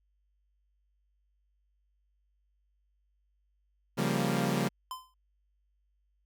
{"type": "chord", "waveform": "sawtooth", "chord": "G half-diminished seventh", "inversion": "second", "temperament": "equal with one note detuned", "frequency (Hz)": [138.59, 174.61, 196, 232.4], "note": ["Db3", "F3", "G3", "Bb3"], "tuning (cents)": [0, 0, 0, -5], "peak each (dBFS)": -29, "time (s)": [3.97, 4.69], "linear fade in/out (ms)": 20}
{"type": "tone with exponential decay", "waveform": "square", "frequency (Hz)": 1027, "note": "C6", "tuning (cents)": -33, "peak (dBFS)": -34, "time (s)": [4.91, 5.14], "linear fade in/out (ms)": 1, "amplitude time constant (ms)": 50}
{"effects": ["added 50 Hz sine -70 dBFS peak until 6.25 s"]}